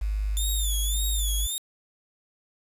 sine tone, 51.4 Hz, G#1, 17 cents flat, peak -24 dBFS, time 0.01-1.47 s, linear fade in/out 10 ms
10% pulse tone with vibrato, 3540 Hz, A7, 10 cents sharp, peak -21 dBFS, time 0.37-1.58 s, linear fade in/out 0 ms, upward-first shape sine, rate 1.8 Hz, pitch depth 110 cents each way
effects resampled to 32000 Hz + 8-bit

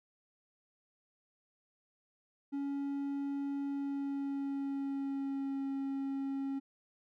triangle tone with pitch glide, 280 to 273 Hz, C#4 to C#4, +18 to -26 cents, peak -32 dBFS, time 2.52-6.6 s, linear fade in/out 20 ms, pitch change -44 cents, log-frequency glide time 3.68-5.67 s, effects none

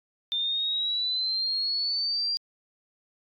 sine exponential sweep, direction up, 3584 to 4780 Hz, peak -25 dBFS, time 0.32-2.37 s, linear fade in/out 0 ms, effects AAC 48 kbps

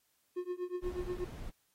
triangle tone with tremolo, 359.2 Hz, F4, 49 cents sharp, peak -30 dBFS, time 0.36-1.25 s, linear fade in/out 10 ms, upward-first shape triangle, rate 8.3 Hz, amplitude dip 100%
brown noise, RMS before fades -43 dBFS, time 0.82-1.51 s, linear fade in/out 20 ms
effects white hiss -75 dBFS RMS until 1.74 s + AAC 48 kbps

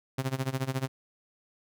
sawtooth tone with tremolo, 132.2 Hz, C3, 18 cents sharp, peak -22 dBFS, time 0.18-0.88 s, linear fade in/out 5 ms, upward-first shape sine, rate 14 Hz, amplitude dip 90%, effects none

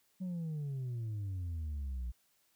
sine exponential sweep, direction down, 189.3 to 58.27 Hz, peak -33 dBFS, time 0.2-2.12 s, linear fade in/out 20 ms, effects tanh soft clip ceiling -35 dBFS + white hiss -73 dBFS RMS until 2.55 s

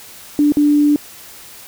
sine tone with dropouts, 293.7 Hz, D4, in tune, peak -9 dBFS, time 0.39-0.96 s, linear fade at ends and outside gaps 1 ms, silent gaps 0.521-0.57 s, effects white hiss -38 dBFS RMS until 1.67 s

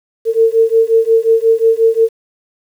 sine beating tone pair, 449.4 / 455 Hz, A4 / A#4, +37 / -42 cents, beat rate 5.6 Hz, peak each -11 dBFS, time 0.25-2.09 s, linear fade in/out 50 ms, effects 7-bit

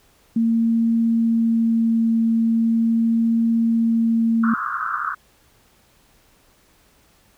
sine tone with vibrato, 228.2 Hz, A#3, 37 cents flat, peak -15 dBFS, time 0.36-4.54 s, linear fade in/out 5 ms, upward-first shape triangle, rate 0.4 Hz, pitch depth 8 cents each way
white band-pass noise, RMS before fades -25 dBFS, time 4.43-5.15 s, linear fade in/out 10 ms, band 1100 to 1500 Hz, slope 96 dB/octave
effects pink hiss -57 dBFS RMS until 7.37 s

